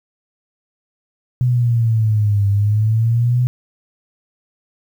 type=exponential two-way sweep; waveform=sine; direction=down then up; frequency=126 to 99.6 to 126 Hz; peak=-12 dBFS; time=1.41-3.47 s; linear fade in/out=0 ms; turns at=2.48 s; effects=8-bit